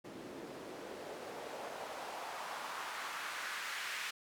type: noise with band-pass filter sweep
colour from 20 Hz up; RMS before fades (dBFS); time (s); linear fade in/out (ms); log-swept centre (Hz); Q
white; -44; 0.04-4.11; 10; 280 to 2000; 1.6
effects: none